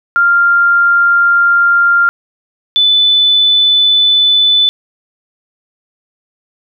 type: tone pair in turn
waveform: sine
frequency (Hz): 1394 / 3498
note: F6 / A7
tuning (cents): -4 / -11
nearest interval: octave + major third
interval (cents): 1593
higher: second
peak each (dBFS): -6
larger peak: neither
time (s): 0.16-2.09 / 2.76-4.69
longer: neither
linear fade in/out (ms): 0
effects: none